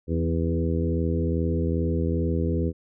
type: harmonic tone with a mistuned harmonic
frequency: 82.41 Hz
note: E2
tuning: in tune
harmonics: 1 / 2 / 3 / 4 / 5 / 6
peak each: -25 / -28 / -30 / -31 / -32 / -33 dBFS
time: 0.07-2.73 s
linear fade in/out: 50 ms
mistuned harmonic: 3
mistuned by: +21 cents
effects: none